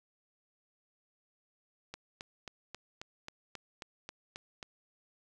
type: click train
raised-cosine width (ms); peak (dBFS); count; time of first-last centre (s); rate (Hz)
0.2; -25; 11; 1.94-4.628; 3.72
effects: none